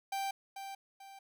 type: tone with echo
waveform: 45% pulse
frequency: 784 Hz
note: G5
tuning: in tune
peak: -34 dBFS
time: 0.12-0.31 s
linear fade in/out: 5 ms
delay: 440 ms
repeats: 2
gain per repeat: -8 dB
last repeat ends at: 1.19 s
effects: none